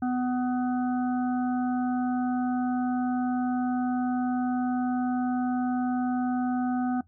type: harmonic tone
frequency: 250 Hz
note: B3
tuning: 21 cents sharp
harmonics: 1 / 3 / 5 / 6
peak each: -25 / -32 / -42 / -42 dBFS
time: 0.02-7.01 s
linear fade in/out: 5 ms
effects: noise-tail reverb RT60 0.1 s tail -17 dB re dry + added 87 Hz sine -57 dBFS peak until 7.07 s